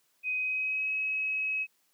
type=tone with pitch glide; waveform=sine; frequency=2510 to 2558 Hz; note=D#7 to D#7; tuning=+15 to +47 cents; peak=-28 dBFS; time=0.23-1.67 s; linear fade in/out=50 ms; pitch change=+32 cents; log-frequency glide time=0.35-0.91 s; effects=white hiss -71 dBFS RMS until 1.93 s + high-pass 150 Hz 12 dB/octave